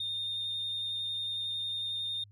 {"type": "tone with vibrato", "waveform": "sine", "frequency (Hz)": 3651, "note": "A#7", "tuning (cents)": -37, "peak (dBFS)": -31, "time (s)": [0, 2.24], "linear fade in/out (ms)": 5, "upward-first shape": "sine", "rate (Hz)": 11, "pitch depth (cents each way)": 11, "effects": ["tanh soft clip ceiling -29 dBFS", "added 102 Hz sine -54 dBFS peak until 2.31 s"]}